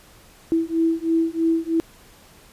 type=beating tone pair; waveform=sine; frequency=326.7 / 329.8 Hz; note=E4 / E4; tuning=-15 / +1 cents; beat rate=3.1 Hz; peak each=-21 / -21 dBFS; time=0.52-1.8 s; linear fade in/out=0 ms; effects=pink hiss -50 dBFS RMS until 2.52 s + resampled to 32000 Hz